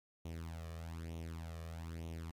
sawtooth tone with flanger, 82.41 Hz, E2, in tune, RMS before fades -45 dBFS, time 0.25-2.31 s, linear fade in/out 5 ms, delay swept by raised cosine 0.31 to 1.71 ms, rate 1.1 Hz, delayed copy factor +0.75, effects MP3 96 kbps

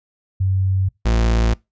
sine / 40% pulse tone pair in turn, 95.1 / 56.68 Hz, F#2 / A#1, +48 / -48 cents, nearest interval major sixth, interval 896 cents, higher first, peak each -15 / -13 dBFS, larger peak second, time 0.4-0.89 / 1.05-1.54 s, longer neither, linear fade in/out 10 ms, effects noise-tail reverb RT60 0.2 s tail -23 dB re dry + resampled to 16000 Hz

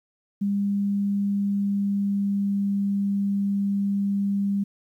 sine tone with pitch glide, 200.8 to 199.53 Hz, G3 to G3, +42 to +31 cents, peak -21 dBFS, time 0.41-4.64 s, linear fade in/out 10 ms, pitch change -11 cents, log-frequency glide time 1.09-2.86 s, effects 10-bit

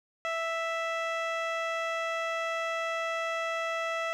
15% pulse tone with low-pass filter, 659.3 Hz, E5, in tune, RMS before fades -32 dBFS, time 0.25-4.13 s, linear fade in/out 0 ms, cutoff 3800 Hz, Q 0.72, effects 10-bit

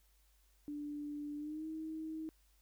sine tone with pitch glide, 293.6 to 316.5 Hz, D4 to D#4, 0 to +30 cents, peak -40 dBFS, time 0.68-2.29 s, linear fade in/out 0 ms, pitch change +130 cents, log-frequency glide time 1.37-1.66 s, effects added 50 Hz sine -68 dBFS peak until 2.61 s + white hiss -74 dBFS RMS until 2.61 s

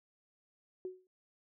sine tone with exponential decay, 370 Hz, F#4, in tune, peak -35 dBFS, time 0.85-1.07 s, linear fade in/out 1 ms, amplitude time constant 47 ms, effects none

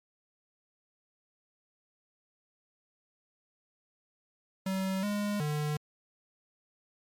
square tone with pitch steps, 190.6 / 205.9 / 149.7 Hz, G3 / G#3 / D3, -48 / -15 / +33 cents, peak -30 dBFS, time 4.66-5.77 s, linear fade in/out 5 ms, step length 370 ms, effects MP3 96 kbps

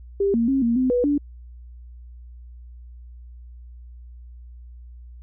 sine tone with pitch steps, 397.3 / 231.7 / 270.2 / 233.4 / 256.9 / 490.2 / 289.1 Hz, G4 / A#3 / C#4 / A#3 / C4 / B4 / D4, +23 / -10 / -44 / +2 / -32 / -13 / -27 cents, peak -17 dBFS, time 0.2-1.18 s, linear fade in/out 5 ms, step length 140 ms, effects added 60 Hz sine -39 dBFS peak until 5.22 s

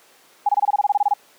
sine tone bursts, 820 Hz, G#5, 22 cents flat, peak -13 dBFS, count 13, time 0.46-1.138 s, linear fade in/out 5 ms, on 30 ms, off 24 ms, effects pink hiss -52 dBFS RMS until 1.38 s + high-pass 400 Hz 12 dB/octave

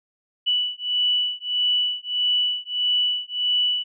sine beating tone pair, 2960 / 2961.6 Hz, F#7 / F#7, 0 / +1 cents, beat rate 1.6 Hz, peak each -23 dBFS, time 0.46-3.84 s, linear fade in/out 20 ms, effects none

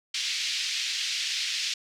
white band-pass noise, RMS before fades -30 dBFS, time 0.14-1.74 s, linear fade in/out 5 ms, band 2200 to 5400 Hz, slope 24 dB/octave, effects none

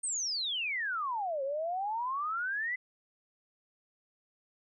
sine exponential two-way sweep, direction down then up, 8870 to 529 to 2040 Hz, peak -31 dBFS, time 0.03-2.76 s, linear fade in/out 10 ms, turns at 1.43 s, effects none

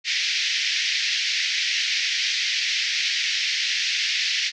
pink band-pass noise, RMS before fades -24 dBFS, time 0.04-4.52 s, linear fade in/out 50 ms, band 1900 to 5800 Hz, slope 48 dB/octave, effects none

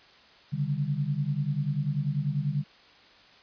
sine tone cluster, 138.3 / 148.5 / 198.2 Hz, C#3 / D3 / G3, -4 / +20 / +19 cents, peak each -30 / -28 / -35 dBFS, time 0.52-2.64 s, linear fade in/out 20 ms, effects white hiss -55 dBFS RMS until 3.42 s + resampled to 11025 Hz

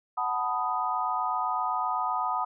sine chord, B dominant seventh, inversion second, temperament equal, 740 / 880 / 987.8 / 1244.5 Hz, F#5 / A5 / B5 / D#6, 0 / 0 / 0 / 0 cents, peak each -32 / -33 / -31 / -30 dBFS, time 0.17-2.45 s, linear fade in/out 10 ms, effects none

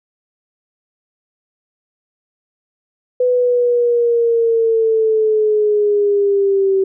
sine linear sweep, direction down, 500 to 383.3 Hz, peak -11 dBFS, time 3.2-6.84 s, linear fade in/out 5 ms, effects none

